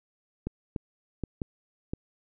clicks, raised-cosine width 3 ms, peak -18 dBFS, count 5, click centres 0.47 / 0.762 / 1.237 / 1.418 / 1.935 s, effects none

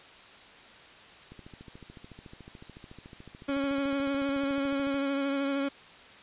click train, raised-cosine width 3 ms, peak -34 dBFS, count 51, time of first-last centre 1.32-4.943 s, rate 13.8 Hz
30% pulse tone with vibrato, 277.2 Hz, C#4, in tune, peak -25 dBFS, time 3.48-5.69 s, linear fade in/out 10 ms, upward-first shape triangle, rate 13 Hz, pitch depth 29 cents each way
effects white hiss -51 dBFS RMS until 6.22 s + resampled to 8000 Hz

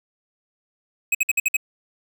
square tone bursts, 2542 Hz, D#7, 36 cents sharp, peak -17 dBFS, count 6, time 1.12-1.568 s, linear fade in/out 5 ms, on 28 ms, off 56 ms, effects none

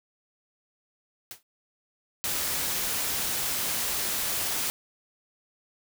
white noise with exponential decay, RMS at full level -36 dBFS, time 1.31-1.43 s, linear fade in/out 1 ms, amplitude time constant 25 ms
white noise, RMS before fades -29 dBFS, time 2.24-4.7 s, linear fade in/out 0 ms
effects none

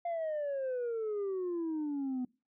sine exponential sweep, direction down, 698.5 to 247.4 Hz, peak -30 dBFS, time 0.05-2.25 s, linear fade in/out 5 ms, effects noise-tail reverb RT60 0.3 s tail -23 dB re dry + tanh soft clip ceiling -31 dBFS

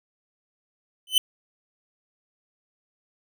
45% pulse tone with exponential growth, 3034 Hz, F#7, 43 cents sharp, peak -11 dBFS, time 1.07-1.18 s, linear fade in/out 2 ms, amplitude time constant 22 ms, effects none

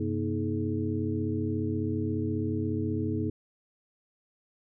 sine tone cluster, 97.6 / 132.2 / 239.8 / 316.3 / 425 Hz, G2 / C3 / A#3 / D#4 / G#4, -7 / +18 / +49 / +29 / +40 cents, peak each -32 / -36 / -33 / -32 / -36 dBFS, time 0-3.3 s, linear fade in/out 5 ms, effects none

